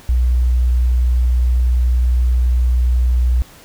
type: tone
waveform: sine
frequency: 61.4 Hz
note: B1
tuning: 9 cents flat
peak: -11 dBFS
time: 0.09-3.42 s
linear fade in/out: 0 ms
effects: pink hiss -43 dBFS RMS until 3.64 s